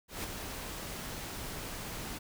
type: noise with ADSR envelope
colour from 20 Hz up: pink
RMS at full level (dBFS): -36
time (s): 0.08-2.19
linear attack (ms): 160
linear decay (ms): 6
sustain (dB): -5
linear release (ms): 17
effects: none